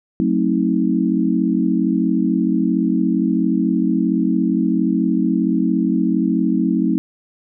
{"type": "chord", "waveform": "sine", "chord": "F# diminished seventh", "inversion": "none", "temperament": "just", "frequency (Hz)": [185, 222, 266.4, 319.7], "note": ["F#3", "A3", "C4", "Eb4"], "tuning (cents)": [0, 16, 31, 47], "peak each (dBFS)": -20, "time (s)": [0.2, 6.98], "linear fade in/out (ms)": 0, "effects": []}